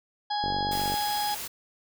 harmonic tone, 830.6 Hz, G#5, in tune, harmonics 1 / 2 / 4 / 5 / 6, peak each -27 / -40 / -37 / -41 / -36 dBFS, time 0.3-1.35 s, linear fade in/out 10 ms
click train, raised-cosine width 2 ms, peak -21 dBFS, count 25, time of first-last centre 0.44-0.941 s, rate 47.9 Hz
white noise, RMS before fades -36 dBFS, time 0.71-1.48 s, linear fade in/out 10 ms
effects none

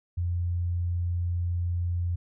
sine tone, 87.31 Hz, F2, in tune, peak -25 dBFS, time 0.17-2.16 s, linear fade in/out 10 ms, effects none

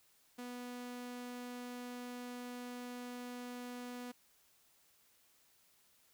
sawtooth tone, 245.7 Hz, B3, 9 cents flat, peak -40 dBFS, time 0.38-4.12 s, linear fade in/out 10 ms, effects white hiss -70 dBFS RMS until 6.13 s

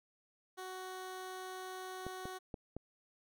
15% pulse tone, 372.4 Hz, F#4, 11 cents sharp, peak -37 dBFS, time 0.57-2.39 s, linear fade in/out 20 ms
clicks, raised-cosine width 2 ms, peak -29 dBFS, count 4, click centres 2.066 / 2.255 / 2.542 / 2.766 s
effects none

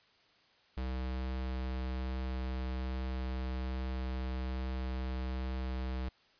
square tone, 64.2 Hz, C2, 32 cents flat, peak -35 dBFS, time 0.77-6.09 s, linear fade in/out 5 ms, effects white hiss -66 dBFS RMS until 6.39 s + resampled to 11025 Hz

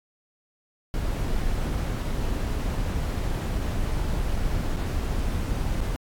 brown noise with dropouts, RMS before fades -26 dBFS, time 0.94-5.96 s, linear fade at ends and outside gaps 0 ms, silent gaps 4.763-4.769 / 5.804-5.813 s, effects AAC 64 kbps

